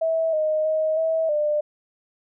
sine tone with pitch steps, 650 / 620 / 628 / 646 / 598 Hz, E5 / D#5 / D#5 / E5 / D5, -24 / -6 / +16 / -35 / +31 cents, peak -19 dBFS, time 0.01-1.61 s, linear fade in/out 10 ms, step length 320 ms, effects none

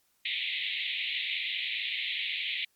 pink band-pass noise, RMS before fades -33 dBFS, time 0.25-2.65 s, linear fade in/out 5 ms, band 2000 to 3900 Hz, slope 96 dB/octave, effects white hiss -71 dBFS RMS until 2.75 s + MP3 96 kbps

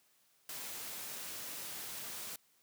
white noise, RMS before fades -44 dBFS, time 0.49-2.36 s, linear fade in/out 2 ms, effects white hiss -71 dBFS RMS until 2.62 s + high-pass 100 Hz 12 dB/octave

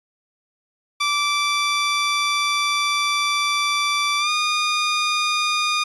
15% pulse tone with pitch glide, 1166 to 1221.1 Hz, D6 to D#6, -13 to -33 cents, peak -12 dBFS, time 1-5.84 s, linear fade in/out 10 ms, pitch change +80 cents, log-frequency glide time 4.19-4.3 s, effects resampled to 22050 Hz

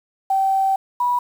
sine tone pair in turn, 774 / 977 Hz, G5 / B5, -22 / -19 cents, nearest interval major third, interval 403 cents, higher second, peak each -15 / -16 dBFS, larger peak first, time 0.3-0.76 / 1-1.19 s, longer first, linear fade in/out 5 ms, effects 7-bit

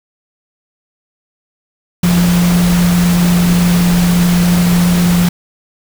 sine tone in noise, 175.3 Hz, F3, 7 cents sharp, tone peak -8 dBFS, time 2.03-5.29 s, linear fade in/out 5 ms, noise pink, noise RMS -19 dBFS, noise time 2.03-5.29 s, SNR +8 dB, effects none

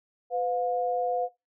sine tone pair together, 503.5 / 712 Hz, B4 / F5, +33 / +33 cents, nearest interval tritone, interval 600 cents, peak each -28 dBFS, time 0.3-1.29 s, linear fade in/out 50 ms, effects noise-tail reverb RT60 0.2 s tail -18 dB re dry

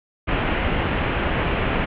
pink low-pass noise, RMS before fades -22 dBFS, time 0.27-1.86 s, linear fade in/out 20 ms, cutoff 3000 Hz, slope 48 dB/octave, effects none

